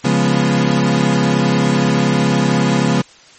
35% pulse chord, C# dominant seventh, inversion none, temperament equal, 138.59 / 174.61 / 207.7 / 246.9 Hz, C#3 / E#3 / G#3 / B3, 0 / 0 / 0 / 0 cents, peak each -16 dBFS, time 0.04-3.02 s, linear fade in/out 10 ms, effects white hiss -44 dBFS RMS until 3.38 s + MP3 32 kbps

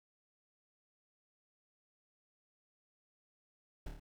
brown noise with echo, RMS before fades -42 dBFS, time 3.86-3.89 s, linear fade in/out 5 ms, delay 27 ms, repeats 4, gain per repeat -3 dB, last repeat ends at 3.998 s, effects none

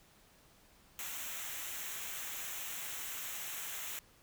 white noise with comb filter, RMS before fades -42 dBFS, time 0.99-3.99 s, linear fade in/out 0 ms, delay 0.21 ms, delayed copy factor -0.65, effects pink hiss -64 dBFS RMS until 4.22 s

